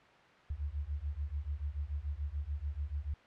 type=beating tone pair; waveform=sine; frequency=69.3 / 76.2 Hz; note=C#2 / D#2; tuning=0 / -36 cents; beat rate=6.9 Hz; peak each=-38 / -38 dBFS; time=0.5-3.14 s; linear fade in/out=5 ms; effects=white hiss -59 dBFS RMS until 3.26 s + low-pass 2000 Hz 12 dB/octave